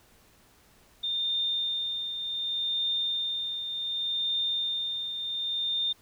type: tone with tremolo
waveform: sine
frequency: 3621 Hz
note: A7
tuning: 49 cents sharp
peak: -25 dBFS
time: 1.03-5.93 s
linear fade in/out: 10 ms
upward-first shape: triangle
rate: 0.67 Hz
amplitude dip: 55%
effects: pink hiss -60 dBFS RMS until 6.01 s